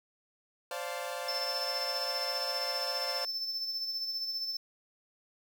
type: chord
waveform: sawtooth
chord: D minor seventh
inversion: third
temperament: equal with one note detuned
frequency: 523.3 / 579.9 / 698.5 / 880 Hz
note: C5 / D5 / F5 / A5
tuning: 0 / -22 / 0 / 0 cents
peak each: -36 / -37 / -37 / -41 dBFS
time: 0.71-3.25 s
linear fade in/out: 2 ms
type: tone with tremolo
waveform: triangle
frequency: 5290 Hz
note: E8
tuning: 5 cents sharp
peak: -30 dBFS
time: 1.28-4.57 s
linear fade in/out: 5 ms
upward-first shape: sine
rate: 15 Hz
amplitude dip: 45%
effects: 10-bit